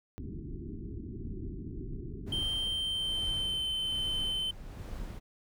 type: low-pass noise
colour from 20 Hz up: pink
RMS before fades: -40 dBFS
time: 0.18-2.43 s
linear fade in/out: 0 ms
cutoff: 400 Hz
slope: 96 dB/octave
type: noise with tremolo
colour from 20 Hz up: brown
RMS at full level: -39 dBFS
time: 2.26-5.2 s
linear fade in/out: 20 ms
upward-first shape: sine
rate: 1.2 Hz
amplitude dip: 55%
type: tone with pitch glide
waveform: triangle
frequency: 3136 to 3075 Hz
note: G7 to G7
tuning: 0 to -34 cents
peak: -29 dBFS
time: 2.32-4.51 s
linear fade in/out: 5 ms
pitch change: -34 cents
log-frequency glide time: 2.66-3.69 s
effects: none